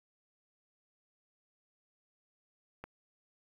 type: click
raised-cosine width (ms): 0.5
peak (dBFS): -28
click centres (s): 2.84
effects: 10-bit